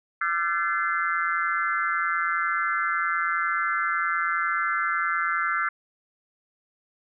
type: tone cluster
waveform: sine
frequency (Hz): 1190 / 1359 / 1529 / 1725 / 2071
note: D6 / F6 / G6 / A6 / C7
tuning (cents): +22 / -48 / -44 / -35 / -18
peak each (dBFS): -31 / -26 / -30 / -31 / -31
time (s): 0.21-5.69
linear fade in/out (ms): 5
effects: none